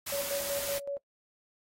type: noise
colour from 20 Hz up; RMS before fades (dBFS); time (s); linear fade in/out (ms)
white; -36; 0.06-0.79; 10
type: tone with tremolo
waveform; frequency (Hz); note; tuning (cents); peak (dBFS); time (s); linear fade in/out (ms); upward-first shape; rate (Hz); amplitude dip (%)
sine; 563; C#5; +27; -31; 0.12-0.98; 5; square; 5.3; 60
effects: noise-tail reverb RT60 0.1 s tail -21 dB re dry + AAC 48 kbps